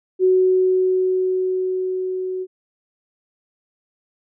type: tone with level ramp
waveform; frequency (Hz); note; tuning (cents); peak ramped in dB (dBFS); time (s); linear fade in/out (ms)
sine; 371.7; F#4; +8; -11 to -23; 0.19-2.47; 50
effects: none